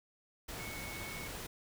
sine tone in noise, 2208 Hz, C#7, 7 cents flat, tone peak -46 dBFS, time 0.59-1.28 s, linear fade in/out 10 ms, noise pink, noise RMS -44 dBFS, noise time 0.48-1.47 s, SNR -5 dB, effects none

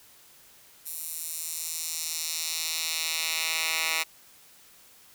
10% pulse tone with high-pass filter sweep, 161.1 Hz, E3, 39 cents flat, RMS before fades -31 dBFS, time 0.85-4.04 s, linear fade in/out 20 ms, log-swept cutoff 11000 to 2000 Hz, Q 1.1, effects white hiss -55 dBFS RMS until 5.14 s

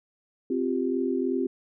sine chord, C suspended fourth, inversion none, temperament equal, 261.6 / 349.2 / 392 Hz, C4 / F4 / G4, 0 / 0 / 0 cents, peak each -27 / -29 / -29 dBFS, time 0.5-1.47 s, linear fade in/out 5 ms, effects none

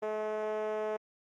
5% pulse tone with band-pass filter, 214.7 Hz, A3, 42 cents flat, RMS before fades -34 dBFS, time 0.02-0.97 s, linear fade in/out 10 ms, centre 520 Hz, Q 7.7, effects Opus 24 kbps

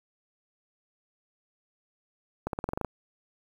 accelerating click train, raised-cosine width 1 ms, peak -16 dBFS, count 9, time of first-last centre 2.47-2.847 s, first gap 62 ms, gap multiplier 0.92, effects 8-bit

